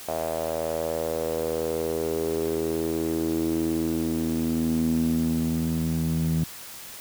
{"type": "tone with band-pass filter sweep", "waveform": "sawtooth", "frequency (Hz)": 81, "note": "E2", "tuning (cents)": -30, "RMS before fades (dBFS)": -26, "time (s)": [0.08, 6.44], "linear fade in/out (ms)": 5, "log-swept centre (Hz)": [650, 180], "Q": 5.1, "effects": ["white hiss -41 dBFS RMS until 7 s"]}